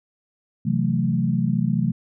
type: chord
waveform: sine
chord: F# half-diminished seventh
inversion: second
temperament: equal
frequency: 130.81 / 164.81 / 185 / 220 Hz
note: C3 / E3 / F#3 / A3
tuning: 0 / 0 / 0 / 0 cents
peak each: -24 dBFS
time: 0.65-1.92 s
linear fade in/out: 10 ms
effects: none